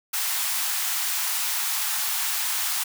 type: high-pass noise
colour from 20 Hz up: white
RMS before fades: -26 dBFS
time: 0.13-2.84 s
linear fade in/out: 10 ms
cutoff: 750 Hz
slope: 48 dB/octave
effects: none